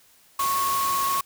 sine tone in noise, 1100 Hz, C#6, 14 cents flat, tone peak -22 dBFS, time 0.39-1.21 s, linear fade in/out 5 ms, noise white, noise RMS -30 dBFS, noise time 0.39-1.21 s, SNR +5 dB, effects white hiss -57 dBFS RMS until 1.25 s

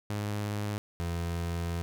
sawtooth tone with vibrato, 103.83 Hz, G#2, in tune, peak -27 dBFS, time 0.1-0.78 s, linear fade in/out 0 ms, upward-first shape sine, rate 17 Hz, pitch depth 16 cents each way
30% pulse tone, 85.1 Hz, F2, 44 cents flat, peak -28 dBFS, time 1-1.82 s, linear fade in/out 0 ms
effects none

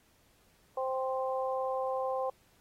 harmonic tone, 261.6 Hz, C4, in tune, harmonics 2 / 3 / 4, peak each -32 / -36 / -38 dBFS, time 0.77-2.3 s, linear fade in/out 5 ms, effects pink hiss -67 dBFS RMS until 2.6 s + AAC 48 kbps

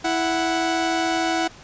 sawtooth tone pair together, 329.6 / 739.9 Hz, E4 / F#5, 0 / 0 cents, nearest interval octave + major second, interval 1400 cents, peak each -19 dBFS, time 0.04-1.48 s, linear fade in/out 10 ms, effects pink hiss -45 dBFS RMS until 1.63 s + resampled to 16000 Hz

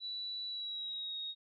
sine tone with pitch glide, 3948 to 3755 Hz, B7 to A#7, -1 to +12 cents, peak -38 dBFS, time 0-1.35 s, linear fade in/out 50 ms, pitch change -87 cents, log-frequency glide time 0.47-1.17 s, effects none

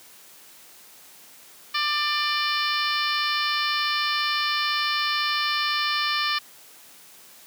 harmonic tone with a mistuned harmonic, 594 Hz, D5, 20 cents sharp, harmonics 2 / 3 / 4 / 5 / 6 / 7 / 8 / 9, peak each -27 / -29 / -30 / -31 / -32 / -32 / -33 / -34 dBFS, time 1.74-6.39 s, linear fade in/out 10 ms, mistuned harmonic 7, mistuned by +23 cents, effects white hiss -49 dBFS RMS until 7.46 s + high-pass 150 Hz 12 dB/octave

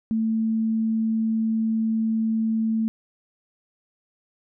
sine tone, 222.5 Hz, A3, 20 cents sharp, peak -20 dBFS, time 0.11-2.88 s, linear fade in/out 0 ms, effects none

